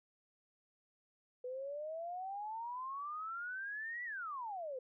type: exponential two-way sweep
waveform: sine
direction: up then down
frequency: 492.8 to 1975.5 to 492.8 Hz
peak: -40 dBFS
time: 1.44-4.79 s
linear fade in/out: 5 ms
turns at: 4.04 s
effects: none